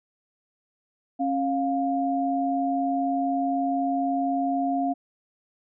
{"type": "tone pair together", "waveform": "sine", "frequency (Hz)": [272.6, 703.4], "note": ["C#4", "F5"], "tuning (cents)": [-29, 12], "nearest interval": "octave + major third", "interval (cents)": 1641, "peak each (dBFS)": -25, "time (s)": [1.19, 4.94], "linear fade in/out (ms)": 20, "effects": []}